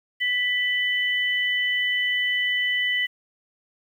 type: tone pair together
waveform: sine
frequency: 1975.5 / 3001 Hz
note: B6 / F#7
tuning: 0 / +24 cents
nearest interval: perfect fifth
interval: 724 cents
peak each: -22 / -26 dBFS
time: 0.2-3.07 s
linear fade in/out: 20 ms
effects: 9-bit